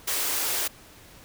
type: high-pass noise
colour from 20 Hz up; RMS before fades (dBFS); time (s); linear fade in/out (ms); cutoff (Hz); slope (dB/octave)
white; -27; 0.07-0.68; 10; 280; 48
effects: pink hiss -50 dBFS RMS until 1.24 s